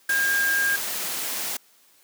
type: tone in noise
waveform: sine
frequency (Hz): 1613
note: G6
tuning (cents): +49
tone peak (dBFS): -20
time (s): 0.09-0.76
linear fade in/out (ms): 5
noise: white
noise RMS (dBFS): -29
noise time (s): 0.09-1.57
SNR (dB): +6
effects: white hiss -58 dBFS RMS until 2.03 s + high-pass 200 Hz 12 dB/octave